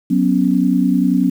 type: chord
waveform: sine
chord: F# suspended fourth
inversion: none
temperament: equal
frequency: 185 / 246.9 / 277.2 Hz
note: F#3 / B3 / C#4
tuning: 0 / 0 / 0 cents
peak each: -16 dBFS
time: 0.1-1.3 s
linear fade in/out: 10 ms
effects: 7-bit

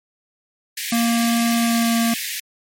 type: high-pass noise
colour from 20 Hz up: pink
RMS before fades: -27 dBFS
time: 0.77-2.4 s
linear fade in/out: 5 ms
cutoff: 1700 Hz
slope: 96 dB/octave
type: tone with pitch glide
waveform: square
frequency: 233.1 to 230.8 Hz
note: A#3 to A#3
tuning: 0 to -17 cents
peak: -17 dBFS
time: 0.92-2.14 s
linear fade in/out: 5 ms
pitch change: -17 cents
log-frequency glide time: 1.58-1.95 s
effects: MP3 64 kbps

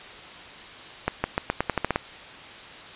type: accelerating click train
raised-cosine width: 0.5 ms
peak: -7 dBFS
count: 10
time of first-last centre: 1.08-1.959 s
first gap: 160 ms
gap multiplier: 0.87
effects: white hiss -42 dBFS RMS until 2.95 s + resampled to 8000 Hz

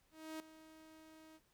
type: tone with ADSR envelope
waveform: sawtooth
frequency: 315.9 Hz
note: D#4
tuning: 26 cents sharp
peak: -39 dBFS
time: 0.11-1.4 s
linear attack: 290 ms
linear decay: 3 ms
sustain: -15 dB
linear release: 44 ms
effects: pink hiss -75 dBFS RMS until 1.53 s

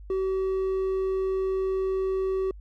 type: tone with hard clipping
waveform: sine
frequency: 380.8 Hz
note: F#4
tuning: 50 cents sharp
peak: -25 dBFS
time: 0.1-2.51 s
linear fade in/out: 2 ms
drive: 3 dB
effects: added 50 Hz sine -41 dBFS peak until 2.6 s

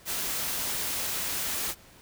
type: noise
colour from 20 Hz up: white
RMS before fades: -31 dBFS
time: 0.05-1.75 s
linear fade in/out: 50 ms
effects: pink hiss -54 dBFS RMS until 2.01 s

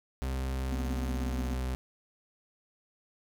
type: tone with pitch glide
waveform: 40% pulse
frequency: 65.41 to 63.88 Hz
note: C2 to C2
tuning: 0 to -41 cents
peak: -30 dBFS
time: 0.22-1.75 s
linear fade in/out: 0 ms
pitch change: -41 cents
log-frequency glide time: 0.77-1.49 s
type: tone bursts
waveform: triangle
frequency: 246.9 Hz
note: B3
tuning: in tune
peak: -32 dBFS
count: 14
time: 0.72-1.539 s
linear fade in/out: 5 ms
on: 39 ms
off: 21 ms
effects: 9-bit

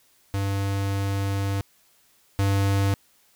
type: tone pair in turn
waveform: square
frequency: 98.7 / 98.7 Hz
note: G2 / G2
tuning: +12 / +12 cents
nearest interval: unison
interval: 0 cents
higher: neither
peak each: -24 / -20 dBFS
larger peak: second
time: 0.34-1.61 / 2.39-2.94 s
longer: first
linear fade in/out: 0 ms
effects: white hiss -61 dBFS RMS until 3.35 s

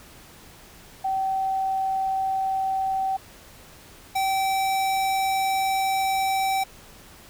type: tone pair in turn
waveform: sine / square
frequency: 769 / 772.1 Hz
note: G5 / G5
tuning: -33 / -26 cents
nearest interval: unison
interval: 7 cents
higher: second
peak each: -22 dBFS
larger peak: neither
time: 1.04-3.17 / 4.15-6.64 s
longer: second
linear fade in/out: 10 ms
effects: pink hiss -48 dBFS RMS until 7.29 s

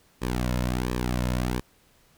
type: tone with flanger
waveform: sawtooth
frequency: 61.74 Hz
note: B1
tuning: in tune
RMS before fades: -27 dBFS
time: 0.21-1.61 s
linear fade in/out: 20 ms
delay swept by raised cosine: 1.4 to 2.6 ms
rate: 1.4 Hz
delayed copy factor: -0.75
effects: pink hiss -61 dBFS RMS until 2.17 s

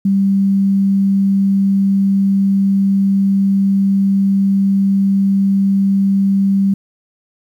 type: tone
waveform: sine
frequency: 196 Hz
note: G3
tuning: in tune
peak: -10 dBFS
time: 0.05-6.74 s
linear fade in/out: 5 ms
effects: 8-bit

